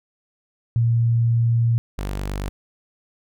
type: tone pair in turn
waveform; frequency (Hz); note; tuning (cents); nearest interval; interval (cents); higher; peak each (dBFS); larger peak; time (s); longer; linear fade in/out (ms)
sine / sawtooth; 116.54 / 49; A#2 / G1; 0 / 0; octave + minor third; 1500; first; -15 / -21; first; 0.76-1.78 / 1.98-2.49; first; 0
effects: none